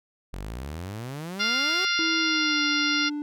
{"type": "exponential sweep", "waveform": "sawtooth", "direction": "up", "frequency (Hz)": [43.49, 389.8], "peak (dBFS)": -29, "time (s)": [0.33, 1.85], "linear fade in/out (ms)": 0}
{"type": "harmonic tone", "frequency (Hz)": 698.5, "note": "F5", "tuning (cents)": 0, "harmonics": [2, 3, 4, 5, 6, 7, 8], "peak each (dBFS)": [-27, -29, -30, -31, -32, -32, -33], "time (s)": [1.39, 3.1], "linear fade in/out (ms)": 20}
{"type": "tone with pitch glide", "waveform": "triangle", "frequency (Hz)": [323.5, 294.9], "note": ["E4", "D4"], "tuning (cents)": [-32, 7], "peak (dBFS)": -26, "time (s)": [1.99, 3.22], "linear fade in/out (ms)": 0, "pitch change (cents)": -161, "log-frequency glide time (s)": [2.19, 2.62]}
{"effects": []}